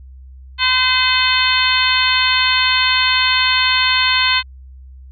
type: harmonic tone with a mistuned harmonic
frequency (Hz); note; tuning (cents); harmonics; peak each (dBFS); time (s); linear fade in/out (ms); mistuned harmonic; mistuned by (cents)
512; C5; -38; 2 / 3 / 4 / 5 / 6 / 7 / 8; -20 / -20 / -20 / -20 / -20 / -20 / -20; 0.58-4.43; 50; 8; +72
effects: added 65 Hz sine -35 dBFS peak until 5.11 s